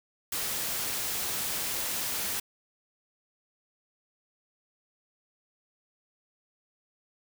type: noise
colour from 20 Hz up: white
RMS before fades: -32 dBFS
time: 0.32-2.4 s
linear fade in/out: 5 ms
effects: none